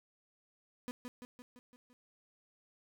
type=tone with echo; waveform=35% pulse; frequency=246.9 Hz; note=B3; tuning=in tune; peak=-37 dBFS; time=0.88-0.91 s; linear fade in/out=0 ms; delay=170 ms; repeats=6; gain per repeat=-4 dB; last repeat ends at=1.93 s; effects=none